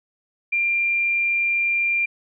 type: tone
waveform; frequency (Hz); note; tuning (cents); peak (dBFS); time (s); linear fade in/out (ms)
sine; 2384; D7; +25; -18; 0.52-2.06; 10
effects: none